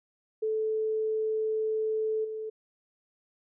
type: tone with level steps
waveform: sine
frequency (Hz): 436.6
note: A4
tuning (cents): -13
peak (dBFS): -26 / -33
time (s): 0.42-2.5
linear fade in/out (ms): 10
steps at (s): 2.24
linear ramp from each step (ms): 10
effects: none

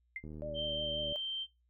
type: tone with exponential decay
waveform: sine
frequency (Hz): 2091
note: C7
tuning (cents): -2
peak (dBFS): -34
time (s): 0.16-0.25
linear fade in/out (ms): 2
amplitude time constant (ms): 19
type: click train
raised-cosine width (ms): 3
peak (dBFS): -34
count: 69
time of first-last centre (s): 0.24-1.123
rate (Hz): 77
type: tone with vibrato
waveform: sine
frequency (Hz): 587.3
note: D5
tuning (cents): 0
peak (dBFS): -38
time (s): 0.42-1.16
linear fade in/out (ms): 0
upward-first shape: triangle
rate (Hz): 5.6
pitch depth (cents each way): 42
type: tone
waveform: sine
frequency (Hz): 3131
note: G7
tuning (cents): -3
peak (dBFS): -35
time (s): 0.54-1.47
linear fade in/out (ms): 50
effects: noise-tail reverb RT60 0.2 s tail -21 dB re dry + added 60 Hz sine -70 dBFS peak until 1.69 s

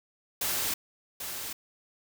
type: noise with echo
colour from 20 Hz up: white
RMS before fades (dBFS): -30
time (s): 0.41-0.74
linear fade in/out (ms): 5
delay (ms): 790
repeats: 1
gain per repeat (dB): -7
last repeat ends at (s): 1.53
effects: none

